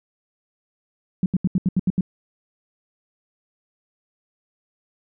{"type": "tone bursts", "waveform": "sine", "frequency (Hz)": 183.6, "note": "F#3", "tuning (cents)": -13, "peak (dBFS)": -15, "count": 8, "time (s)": [1.23, 2.009], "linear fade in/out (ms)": 2, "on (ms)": 30, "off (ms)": 77, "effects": []}